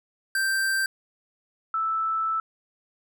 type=tone pair in turn; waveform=square / sine; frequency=1568 / 1317.4 Hz; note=G6 / E6; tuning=0 / -1 cents; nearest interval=minor third; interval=301 cents; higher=first; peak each=-23 dBFS; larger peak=neither; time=0.35-0.86 / 1.74-2.4 s; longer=second; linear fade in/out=2 ms; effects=none